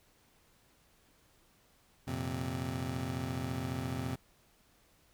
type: chord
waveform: 25% pulse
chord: F suspended fourth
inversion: none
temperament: just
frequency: 87.31 / 116.41 / 130.96 Hz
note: F2 / Bb2 / C3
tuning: 0 / -2 / +2 cents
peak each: -37 / -37 / -34 dBFS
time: 2.07-4.16 s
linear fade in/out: 10 ms
effects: pink hiss -67 dBFS RMS until 5.13 s